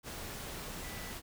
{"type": "tone in noise", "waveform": "sine", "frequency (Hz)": 1975.5, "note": "B6", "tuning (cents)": 0, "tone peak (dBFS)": -51, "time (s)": [0.8, 1.15], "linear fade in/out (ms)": 50, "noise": "pink", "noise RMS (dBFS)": -43, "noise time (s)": [0.03, 1.22], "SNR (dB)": -11, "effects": []}